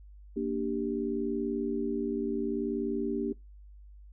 sine chord, G minor, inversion first, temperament equal, 233.1 / 293.7 / 392 Hz, Bb3 / D4 / G4, 0 / 0 / 0 cents, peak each -33 dBFS, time 0.36-3.33 s, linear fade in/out 10 ms, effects noise-tail reverb RT60 0.2 s tail -23 dB re dry + added 50 Hz sine -48 dBFS peak until 4.12 s

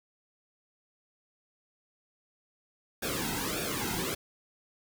pink noise with flanger, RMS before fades -33 dBFS, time 3.02-4.15 s, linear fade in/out 10 ms, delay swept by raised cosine 0.98 to 1.75 ms, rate 1.7 Hz, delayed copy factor -1, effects none

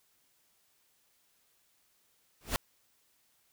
pink noise with exponential growth, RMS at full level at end -26 dBFS, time 2.41-2.56 s, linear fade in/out 0 ms, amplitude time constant 32 ms, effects white hiss -71 dBFS RMS until 3.52 s

